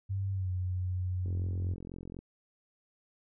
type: tone with pitch glide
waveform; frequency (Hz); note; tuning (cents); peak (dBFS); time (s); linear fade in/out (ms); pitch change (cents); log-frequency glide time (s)
sine; 97.4 to 91.4; G2 to F#2; -11 to -21; -30; 0.09-1.75; 20; -110; 0.32-0.5
type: click train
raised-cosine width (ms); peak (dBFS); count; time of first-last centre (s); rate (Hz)
3; -31; 42; 1.26-2.19; 44.1
effects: none